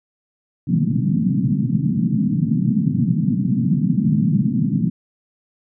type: band-pass noise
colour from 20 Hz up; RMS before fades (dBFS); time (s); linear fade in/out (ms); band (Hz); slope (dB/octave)
pink; -18; 0.67-4.9; 20; 130 to 250; 48
effects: none